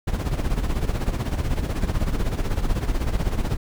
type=noise with tremolo; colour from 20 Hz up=brown; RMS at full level=-20 dBFS; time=0.07-3.57 s; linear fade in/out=10 ms; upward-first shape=sine; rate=16 Hz; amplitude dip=70%; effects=none